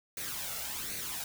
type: noise with flanger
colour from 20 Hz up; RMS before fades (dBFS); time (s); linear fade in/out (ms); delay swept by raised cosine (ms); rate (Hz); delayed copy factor
white; -38; 0.17-1.24; 2; 0.47 to 1.47; 1.3; +0.6
effects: none